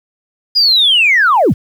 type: linear sweep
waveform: sine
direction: down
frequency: 4978 to 49 Hz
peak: -6 dBFS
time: 0.55-1.54 s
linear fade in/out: 20 ms
effects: tanh soft clip ceiling -2 dBFS + 7-bit